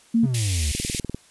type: tone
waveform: sine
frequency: 229.5 Hz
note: A#3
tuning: 27 cents flat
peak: -15 dBFS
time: 0.14-0.26 s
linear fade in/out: 10 ms
type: exponential sweep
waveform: triangle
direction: down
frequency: 142.9 to 69.2 Hz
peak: -19 dBFS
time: 0.23-0.72 s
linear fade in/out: 5 ms
type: high-pass noise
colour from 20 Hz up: white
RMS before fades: -27 dBFS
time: 0.34-1 s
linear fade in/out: 5 ms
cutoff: 2000 Hz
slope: 48 dB/octave
type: click train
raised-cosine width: 3 ms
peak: -15 dBFS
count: 9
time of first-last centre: 0.75-1.146 s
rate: 20.2 Hz
effects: white hiss -54 dBFS RMS until 1.3 s + resampled to 24000 Hz